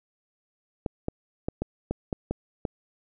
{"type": "clicks", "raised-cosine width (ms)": 2, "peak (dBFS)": -14, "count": 8, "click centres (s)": [0.862, 1.084, 1.485, 1.62, 1.91, 2.128, 2.31, 2.652], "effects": []}